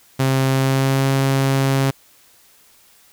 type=tone with pitch glide; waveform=sawtooth; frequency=133.3 to 135.47 Hz; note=C3 to C#3; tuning=+33 to -39 cents; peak=-11 dBFS; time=0.19-1.91 s; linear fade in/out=10 ms; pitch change=+28 cents; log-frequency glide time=0.49-1.07 s; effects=white hiss -52 dBFS RMS until 3.12 s